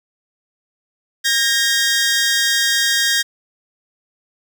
15% pulse tone pair together, 1615 / 1863.5 Hz, G#6 / A#6, -49 / -1 cents, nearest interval major second, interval 248 cents, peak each -11 dBFS, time 1.24-3.23 s, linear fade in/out 20 ms, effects none

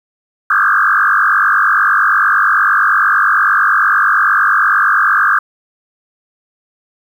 sine tone with frequency modulation, 1396.9 Hz, F6, in tune, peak -8 dBFS, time 0.5-5.39 s, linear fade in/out 5 ms, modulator 48.8 Hz, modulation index 5.1, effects 7-bit

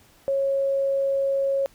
sine tone, 548 Hz, C#5, 20 cents flat, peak -20 dBFS, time 0.28-1.66 s, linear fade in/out 0 ms, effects pink hiss -56 dBFS RMS until 1.74 s

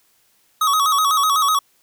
square tone with vibrato, 1191 Hz, D6, 24 cents sharp, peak -15 dBFS, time 0.61-1.59 s, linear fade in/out 5 ms, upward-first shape square, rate 8 Hz, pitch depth 100 cents each way, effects white hiss -60 dBFS RMS until 1.82 s

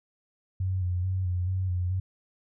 sine tone with vibrato, 91.6 Hz, F#2, 17 cents flat, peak -25 dBFS, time 0.6-2 s, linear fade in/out 5 ms, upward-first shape square, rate 2.3 Hz, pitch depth 38 cents each way, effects none

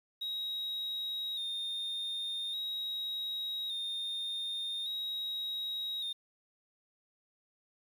sine tone with vibrato, 3729 Hz, A#7, in tune, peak -32 dBFS, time 0.21-6.13 s, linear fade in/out 10 ms, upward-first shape square, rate 0.43 Hz, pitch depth 36 cents each way, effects tanh soft clip ceiling -33 dBFS + 10-bit

